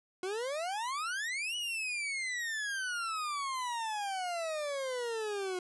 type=exponential two-way sweep; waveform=40% pulse; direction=up then down; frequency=359 to 2960 to 359 Hz; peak=-33 dBFS; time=0.23-5.59 s; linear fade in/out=2 ms; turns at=1.56 s; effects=resampled to 24000 Hz